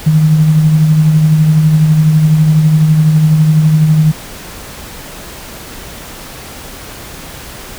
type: tone with tremolo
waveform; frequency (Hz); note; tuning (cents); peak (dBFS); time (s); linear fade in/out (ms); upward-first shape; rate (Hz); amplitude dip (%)
sine; 155.56; D#3; 0; -3; 0.06-4.12; 10; triangle; 12; 45
effects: pink hiss -29 dBFS RMS until 7.78 s